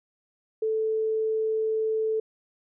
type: tone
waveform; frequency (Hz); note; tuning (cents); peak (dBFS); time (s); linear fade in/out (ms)
sine; 439.2; A4; -3; -23; 0.62-2.2; 5
effects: none